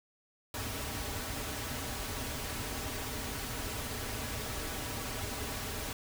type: noise with comb filter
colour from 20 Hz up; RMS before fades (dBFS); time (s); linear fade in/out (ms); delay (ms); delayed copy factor
pink; -38; 0.54-5.93; 2; 5.7; -0.6
effects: none